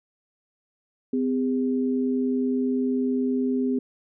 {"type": "tone pair together", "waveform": "sine", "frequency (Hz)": [255.1, 405.5], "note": ["C4", "G#4"], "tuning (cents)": [-44, -41], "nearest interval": "minor sixth", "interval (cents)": 803, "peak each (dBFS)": [-22, -28], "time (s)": [1.13, 3.79], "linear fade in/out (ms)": 5, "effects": []}